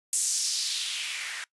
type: noise with band-pass filter sweep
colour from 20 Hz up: blue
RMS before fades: -30 dBFS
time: 0.13-1.44 s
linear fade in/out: 0 ms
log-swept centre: 8200 to 1600 Hz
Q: 2.3
effects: noise-tail reverb RT60 0.1 s tail -21 dB re dry + resampled to 24000 Hz